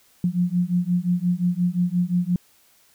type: beating tone pair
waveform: sine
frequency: 174.61 / 180.31 Hz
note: F3 / F#3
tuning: 0 / -44 cents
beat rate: 5.7 Hz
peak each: -22 dBFS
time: 0.24-2.36 s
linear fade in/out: 2 ms
effects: white hiss -58 dBFS RMS until 2.94 s